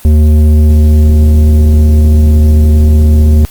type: tone with tanh clipping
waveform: sine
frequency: 76.3 Hz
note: D#2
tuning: 33 cents flat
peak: -4 dBFS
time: 0.05-3.45 s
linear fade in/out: 0 ms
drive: 11 dB
effects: white hiss -35 dBFS RMS until 3.5 s + Opus 24 kbps